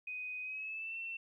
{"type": "tone with pitch glide", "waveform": "sine", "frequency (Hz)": [2500, 2695], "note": ["D#7", "E7"], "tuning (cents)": [8, 38], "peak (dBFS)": -39, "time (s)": [0.07, 1.17], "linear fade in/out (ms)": 5, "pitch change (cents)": 130, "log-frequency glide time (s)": [0.42, 0.97], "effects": ["13-bit"]}